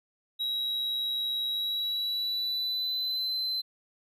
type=tone with pitch glide; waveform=triangle; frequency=3858 to 4066 Hz; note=B7 to B7; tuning=-41 to +50 cents; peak=-27 dBFS; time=0.39-3.62 s; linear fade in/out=20 ms; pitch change=+91 cents; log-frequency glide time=1.49-3.37 s; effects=none

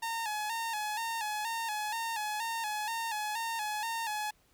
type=tone with vibrato; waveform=sawtooth; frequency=880 Hz; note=A5; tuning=in tune; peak=-29 dBFS; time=0.02-4.31 s; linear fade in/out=10 ms; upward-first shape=square; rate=2.1 Hz; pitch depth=68 cents each way; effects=pink hiss -68 dBFS RMS until 4.53 s

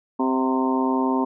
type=harmonic tone with a mistuned harmonic; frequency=130.81 Hz; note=C3; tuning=in tune; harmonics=2 / 3 / 4 / 5 / 6 / 7 / 8; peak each=-21 / -27 / -34 / -32 / -34 / -26 / -30 dBFS; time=0.19-1.25 s; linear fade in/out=10 ms; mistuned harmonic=6; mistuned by=-54 cents; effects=none

